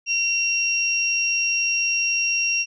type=tone pair together; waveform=sine; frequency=2736 / 5606 Hz; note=F7 / F8; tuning=-36 / +6 cents; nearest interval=octave; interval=1242 cents; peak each=-21 / -23 dBFS; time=0.06-2.66 s; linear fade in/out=50 ms; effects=none